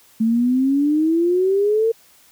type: exponential sweep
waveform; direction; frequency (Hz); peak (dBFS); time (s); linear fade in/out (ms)
sine; up; 220 to 460; -14; 0.2-1.92; 10
effects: white hiss -52 dBFS RMS until 2.31 s